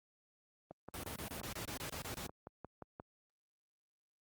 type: click train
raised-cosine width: 1 ms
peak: -33 dBFS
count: 14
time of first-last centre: 0.71-2.999 s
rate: 5.68 Hz
type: noise bursts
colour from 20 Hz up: pink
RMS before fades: -43 dBFS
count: 11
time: 0.94-2.265 s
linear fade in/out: 0 ms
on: 95 ms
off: 28 ms
effects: high-pass 60 Hz 12 dB/octave + Opus 32 kbps